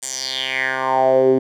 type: tone with band-pass filter sweep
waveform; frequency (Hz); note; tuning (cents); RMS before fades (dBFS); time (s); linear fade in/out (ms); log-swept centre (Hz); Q
10% pulse; 131.6; C3; +10; -18; 0.02-1.39; 10; 8100 to 310; 4.7
effects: none